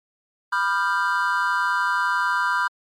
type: chord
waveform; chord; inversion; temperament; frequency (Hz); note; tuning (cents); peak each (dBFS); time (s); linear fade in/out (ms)
triangle; G dominant seventh; first; equal with one note detuned; 987.8 / 1198.6 / 1396.9 / 1568; B5 / D6 / F6 / G6; 0 / +35 / 0 / 0; -22 / -25 / -23 / -23; 0.52-2.68; 10
effects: MP3 64 kbps